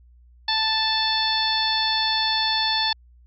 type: harmonic tone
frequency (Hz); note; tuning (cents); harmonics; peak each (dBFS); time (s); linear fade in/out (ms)
880; A5; 0; 1 / 2 / 3 / 4 / 5 / 6; -26 / -28 / -34 / -25 / -24 / -33; 0.48-2.93; 5
effects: added 60 Hz sine -49 dBFS peak until 3.26 s